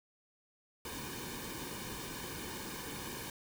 pink noise with comb filter, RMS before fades -43 dBFS, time 0.85-3.3 s, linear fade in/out 2 ms, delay 1.5 ms, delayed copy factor -0.7, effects none

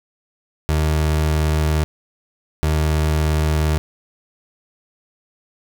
30% pulse tone pair in turn, 77.2 / 77.2 Hz, D#2 / D#2, -13 / -13 cents, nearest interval unison, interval 0 cents, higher neither, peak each -13 dBFS, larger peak neither, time 0.69-1.84 / 2.63-3.78 s, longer neither, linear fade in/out 0 ms, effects none

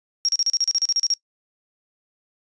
sine tone bursts, 5588 Hz, F8, in tune, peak -17 dBFS, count 13, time 0.25-1.138 s, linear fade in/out 0 ms, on 36 ms, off 35 ms, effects noise-tail reverb RT60 0.1 s tail -23 dB re dry + resampled to 22050 Hz

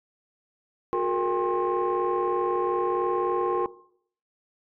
sine tone cluster, 362.3 / 423.1 / 466.2 / 800 / 1065 Hz, F#4 / G#4 / A#4 / G5 / C6, -36 / +32 / 0 / +35 / +30 cents, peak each -26 / -33 / -27 / -32 / -27 dBFS, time 0.93-3.66 s, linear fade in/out 0 ms, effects noise-tail reverb RT60 0.6 s tail -18 dB re dry + tanh soft clip ceiling -17 dBFS

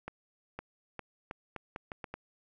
accelerating click train, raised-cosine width 0.5 ms, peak -24 dBFS, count 9, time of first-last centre 0.08-2.14 s, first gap 510 ms, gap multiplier 0.79, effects none

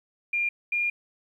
sine tone pair in turn, 2400 / 2412 Hz, D7 / D7, +37 / +46 cents, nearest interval unison, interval 9 cents, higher second, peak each -23 dBFS, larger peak neither, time 0.33-0.49 / 0.72-0.9 s, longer second, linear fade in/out 5 ms, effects 10-bit

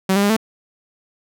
sawtooth tone with pitch steps, 190.1 / 200.3 / 203.3 / 221.3 Hz, F#3 / G3 / G#3 / A3, +47 / +38 / -37 / +10 cents, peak -10 dBFS, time 0.09-0.366 s, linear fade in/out 5 ms, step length 69 ms, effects none

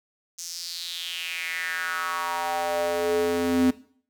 square tone with high-pass filter sweep, 86 Hz, F2, 26 cents flat, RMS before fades -27 dBFS, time 0.38-3.71 s, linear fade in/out 10 ms, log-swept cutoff 6200 to 250 Hz, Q 4.4, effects noise-tail reverb RT60 0.5 s tail -17 dB re dry

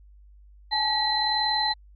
sine tone cluster, 819 / 860 / 1927 / 4059 Hz, G#5 / A5 / B6 / B7, -24 / -40 / -43 / +47 cents, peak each -33 / -26 / -31 / -24 dBFS, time 0.71-1.74 s, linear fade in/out 20 ms, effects added 50 Hz sine -48 dBFS peak until 1.95 s + MP3 96 kbps

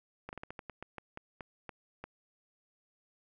slowing click train, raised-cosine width 0.5 ms, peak -27 dBFS, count 13, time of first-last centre 0.29-2.04 s, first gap 39 ms, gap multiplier 1.22, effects none

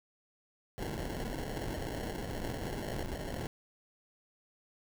pink noise with sample-and-hold, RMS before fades -38 dBFS, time 0.78-3.47 s, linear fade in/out 0 ms, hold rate 1225 Hz, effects none

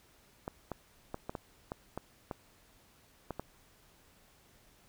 clicks, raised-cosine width 1 ms, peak -23 dBFS, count 10, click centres 0.479 / 0.717 / 1.144 / 1.295 / 1.352 / 1.719 / 1.976 / 2.312 / 3.307 / 3.396 s, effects pink hiss -64 dBFS RMS until 4.88 s

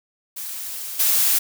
blue noise with level steps, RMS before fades -31 / -18 dBFS, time 0.36-1.39 s, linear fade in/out 10 ms, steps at 0.99 s, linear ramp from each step 10 ms, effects none

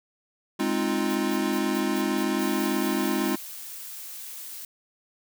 square chord, F minor seventh, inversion first, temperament equal with one note detuned, 207.7 / 262.8 / 311.1 / 349.2 Hz, Ab3 / C4 / Eb4 / F4, 0 / +8 / 0 / 0 cents, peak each -30 dBFS, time 0.59-3.36 s, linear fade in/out 10 ms
violet noise bursts, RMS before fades -40 dBFS, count 11, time 1.09-3.316 s, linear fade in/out 10 ms, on 66 ms, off 150 ms
blue noise, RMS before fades -39 dBFS, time 2.41-4.65 s, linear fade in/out 2 ms
effects none

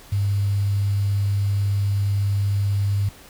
sine tone with quantisation, 100 Hz, G2, 35 cents sharp, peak -18 dBFS, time 0.12-3.09 s, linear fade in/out 5 ms, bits 7, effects pink hiss -46 dBFS RMS until 3.29 s

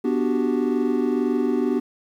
triangle chord, G major seventh, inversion first, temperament equal, 246.9 / 293.7 / 370 / 392 Hz, B3 / D4 / F#4 / G4, 0 / 0 / 0 / 0 cents, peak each -21 / -23 / -24 / -24 dBFS, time 0.04-1.8 s, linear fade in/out 10 ms, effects 9-bit

